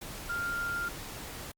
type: tone in noise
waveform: sine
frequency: 1396.9 Hz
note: F6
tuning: in tune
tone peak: -31 dBFS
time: 0.29-0.89 s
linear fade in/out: 10 ms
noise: pink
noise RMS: -42 dBFS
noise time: 0.01-1.52 s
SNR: +8 dB
effects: Opus 48 kbps